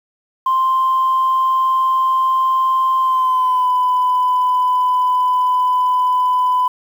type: tone with pitch glide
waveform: sine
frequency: 1046.5 to 1002.1 Hz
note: C6 to B5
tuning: 0 to +25 cents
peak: -11 dBFS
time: 0.46-6.68 s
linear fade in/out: 5 ms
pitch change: -75 cents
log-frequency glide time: 3-3.67 s
effects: tanh soft clip ceiling -9 dBFS + 7-bit